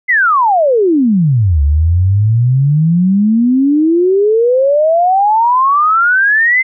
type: exponential two-way sweep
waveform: sine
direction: down then up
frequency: 2093 to 69.7 to 2093 Hz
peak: -7 dBFS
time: 0.08-6.63 s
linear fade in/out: 20 ms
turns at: 1.62 s
effects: none